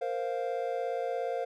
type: chord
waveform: triangle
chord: Bb suspended second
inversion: none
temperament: equal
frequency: 466.2 / 523.3 / 698.5 Hz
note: Bb4 / C5 / F5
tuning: 0 / 0 / 0 cents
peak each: -33 / -32 / -33 dBFS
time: 0.01-1.45 s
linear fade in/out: 10 ms
effects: none